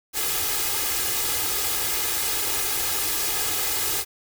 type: noise with comb filter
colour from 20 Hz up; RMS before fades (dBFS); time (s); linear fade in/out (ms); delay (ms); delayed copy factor
white; -25; 0.13-4.05; 50; 2.4; +0.75
effects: none